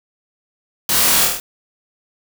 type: noise with echo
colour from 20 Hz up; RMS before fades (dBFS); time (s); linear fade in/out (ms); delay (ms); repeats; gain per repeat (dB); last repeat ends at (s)
white; -18; 0.89-1.25; 2; 25; 6; -2; 1.4
effects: none